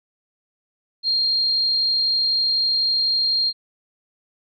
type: tone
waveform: sine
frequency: 4212 Hz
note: C8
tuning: 11 cents sharp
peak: -17 dBFS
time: 1.03-3.53 s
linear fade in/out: 50 ms
effects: none